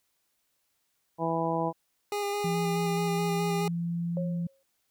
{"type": "harmonic tone", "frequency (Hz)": 164.81, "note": "E3", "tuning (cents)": 0, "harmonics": [1, 2, 3, 4, 5, 6], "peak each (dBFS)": [-33, -33, -33, -33, -33, -33], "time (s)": [1.18, 1.73], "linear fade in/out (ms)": 50}
{"type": "tone with vibrato", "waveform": "25% pulse", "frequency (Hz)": 407.7, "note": "G#4", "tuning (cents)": -32, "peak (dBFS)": -25, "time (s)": [2.12, 3.68], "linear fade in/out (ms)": 2, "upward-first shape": "square", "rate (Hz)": 4.7, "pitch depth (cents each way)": 14}
{"type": "tone with pitch glide", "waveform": "sine", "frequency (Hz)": [170, 170.98], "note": ["F3", "F3"], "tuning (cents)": [-46, -36], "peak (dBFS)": -28, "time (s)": [2.44, 4.47], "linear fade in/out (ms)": 5, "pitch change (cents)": 10, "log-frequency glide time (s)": [3.76, 4.33]}
{"type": "tone with exponential decay", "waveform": "sine", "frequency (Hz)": 543, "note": "C#5", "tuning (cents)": -36, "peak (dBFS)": -30, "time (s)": [4.17, 4.63], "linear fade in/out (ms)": 1, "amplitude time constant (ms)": 100}
{"effects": ["white hiss -75 dBFS RMS until 4.9 s"]}